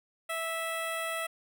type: tone with notch filter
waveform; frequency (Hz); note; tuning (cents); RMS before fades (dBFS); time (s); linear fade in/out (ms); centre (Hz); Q
10% pulse; 656; E5; -9; -34; 0.29-1.27; 10; 4600; 1.1
effects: none